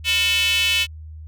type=tone with high-pass filter; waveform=square; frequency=201 Hz; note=G3; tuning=44 cents sharp; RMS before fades=-19 dBFS; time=0.04-0.87 s; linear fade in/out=50 ms; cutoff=2800 Hz; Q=6.7; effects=added 78 Hz sine -34 dBFS peak until 1.27 s